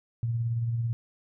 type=tone with tremolo; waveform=sine; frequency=116.54 Hz; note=A#2; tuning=in tune; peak=-24 dBFS; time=0.23-0.93 s; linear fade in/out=0 ms; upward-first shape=sine; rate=18 Hz; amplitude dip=35%; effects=none